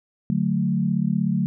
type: chord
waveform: sine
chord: D major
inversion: none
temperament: equal with one note detuned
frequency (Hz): 146.83 / 184.04 / 220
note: D3 / F#3 / A3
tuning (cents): 0 / -9 / 0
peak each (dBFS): -25 / -22 / -24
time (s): 0.3-1.46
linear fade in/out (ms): 0
effects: none